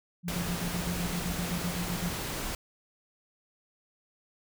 sine tone with tremolo, 174.61 Hz, F3, in tune, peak -30 dBFS, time 0.23-2.17 s, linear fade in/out 50 ms, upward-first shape square, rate 7.8 Hz, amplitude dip 70%
pink noise, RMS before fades -35 dBFS, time 0.28-2.55 s, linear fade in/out 2 ms
effects none

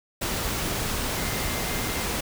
sine tone in noise, 2093 Hz, C7, in tune, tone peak -39 dBFS, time 1.16-2.04 s, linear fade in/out 10 ms, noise pink, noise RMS -28 dBFS, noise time 0.21-2.21 s, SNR -14 dB, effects none

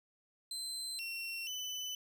30% pulse tone with pitch steps, 4086 / 2723 / 3006 Hz, C8 / F7 / F#7, -42 / -44 / +27 cents, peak -36 dBFS, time 0.51-1.95 s, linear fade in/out 2 ms, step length 480 ms, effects none

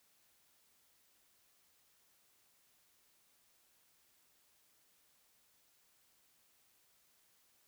silence, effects white hiss -72 dBFS RMS until 7.67 s

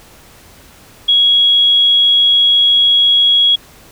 sine tone, 3322 Hz, G#7, in tune, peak -7 dBFS, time 1.08-3.56 s, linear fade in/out 10 ms, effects pink hiss -42 dBFS RMS until 3.91 s

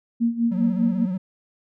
sine tone with tremolo, 233.1 Hz, A#3, in tune, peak -16 dBFS, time 0.2-1.06 s, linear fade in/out 20 ms, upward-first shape sine, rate 5 Hz, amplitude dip 80%
triangle tone with vibrato, 185 Hz, F#3, in tune, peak -21 dBFS, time 0.51-1.18 s, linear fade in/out 10 ms, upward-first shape triangle, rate 16 Hz, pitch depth 80 cents each way
effects none

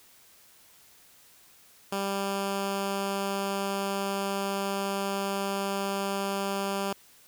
10% pulse tone, 197.2 Hz, G3, 11 cents sharp, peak -20 dBFS, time 1.92-6.93 s, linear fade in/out 5 ms, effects white hiss -57 dBFS RMS until 7.27 s

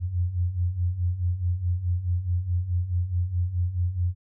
sine beating tone pair, 85.7 / 90.4 Hz, F2 / F#2, -32 / -40 cents, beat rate 4.7 Hz, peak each -29 / -24 dBFS, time 0-4.15 s, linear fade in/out 50 ms, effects none

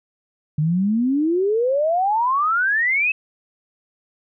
sine exponential sweep, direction up, 146.7 to 2630 Hz, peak -16 dBFS, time 0.58-3.12 s, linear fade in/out 5 ms, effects none

